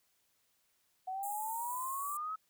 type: exponential sweep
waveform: sine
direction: up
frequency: 740 to 1299 Hz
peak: -36 dBFS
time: 1.07-2.36 s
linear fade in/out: 10 ms
type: high-pass noise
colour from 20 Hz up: pink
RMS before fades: -45 dBFS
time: 1.23-2.17 s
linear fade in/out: 2 ms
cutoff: 7200 Hz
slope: 96 dB/octave
effects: white hiss -75 dBFS RMS until 2.49 s